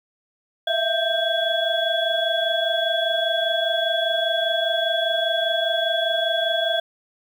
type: tone cluster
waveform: sine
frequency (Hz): 650 / 675 / 1574 / 3372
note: E5 / E5 / G6 / G#7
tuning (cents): -24 / +41 / +7 / +26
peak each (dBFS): -25 / -24 / -27 / -24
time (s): 0.67-6.8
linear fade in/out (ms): 5
effects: 8-bit